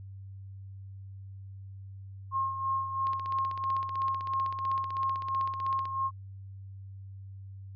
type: tone with tremolo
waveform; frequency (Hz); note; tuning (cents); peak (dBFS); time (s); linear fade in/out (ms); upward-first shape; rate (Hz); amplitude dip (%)
sine; 1072; C6; +42; -26; 2.31-6.11; 50; sine; 3; 60
type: click train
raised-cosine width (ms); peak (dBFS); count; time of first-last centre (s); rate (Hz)
0.2; -27; 45; 3.07-5.855; 15.8
effects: added 97 Hz sine -42 dBFS peak until 7.75 s + resampled to 11025 Hz